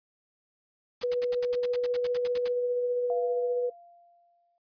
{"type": "noise bursts", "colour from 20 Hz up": "white", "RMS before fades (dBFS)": -37, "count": 15, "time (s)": [1.01, 2.483], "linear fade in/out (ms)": 5, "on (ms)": 31, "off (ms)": 72}
{"type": "tone with tremolo", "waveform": "sine", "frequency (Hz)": 490.5, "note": "B4", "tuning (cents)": -12, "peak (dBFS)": -24, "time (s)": [1.03, 3.7], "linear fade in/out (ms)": 10, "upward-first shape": "sine", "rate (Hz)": 15, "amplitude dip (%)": 25}
{"type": "tone with exponential decay", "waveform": "sine", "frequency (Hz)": 693, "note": "F5", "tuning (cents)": -14, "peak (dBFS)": -31, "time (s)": [3.1, 4.58], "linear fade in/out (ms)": 1, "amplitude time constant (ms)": 320}
{"effects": ["noise-tail reverb RT60 0.1 s tail -21 dB re dry", "resampled to 11025 Hz"]}